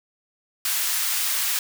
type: high-pass noise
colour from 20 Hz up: white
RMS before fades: -24 dBFS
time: 0.65-1.59 s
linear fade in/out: 2 ms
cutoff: 1200 Hz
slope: 12 dB/octave
effects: none